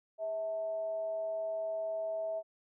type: tone with frequency modulation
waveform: sine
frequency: 649 Hz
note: E5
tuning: 27 cents flat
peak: -33 dBFS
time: 0.18-2.43 s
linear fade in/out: 50 ms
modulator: 239 Hz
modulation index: 0.21
effects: none